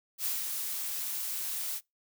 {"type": "noise with ADSR envelope", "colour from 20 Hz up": "blue", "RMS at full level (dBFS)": -31, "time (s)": [0.18, 1.81], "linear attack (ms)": 71, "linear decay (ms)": 170, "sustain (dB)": -4, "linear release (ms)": 50, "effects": ["noise-tail reverb RT60 0.2 s tail -25 dB re dry"]}